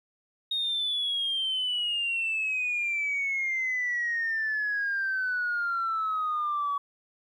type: exponential sweep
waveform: sine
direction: down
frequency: 3733 to 1129 Hz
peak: -25 dBFS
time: 0.51-6.78 s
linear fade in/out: 5 ms
effects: tanh soft clip ceiling -22 dBFS + 11-bit